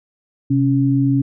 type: tone pair together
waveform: sine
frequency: 130.29 / 277.2 Hz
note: C3 / C#4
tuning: -7 / 0 cents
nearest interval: octave + minor second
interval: 1307 cents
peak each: -16 / -15 dBFS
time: 0.5-1.22 s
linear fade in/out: 10 ms
effects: none